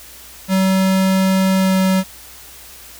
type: tone with pitch glide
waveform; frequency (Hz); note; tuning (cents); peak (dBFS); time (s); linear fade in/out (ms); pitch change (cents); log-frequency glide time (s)
square; 190 to 188.91; F#3 to F#3; +46 to +36; -13; 0.48-2.04; 50; -10; 1.57-1.78
effects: added 60 Hz sine -48 dBFS peak until 2.99 s + white hiss -39 dBFS RMS until 2.99 s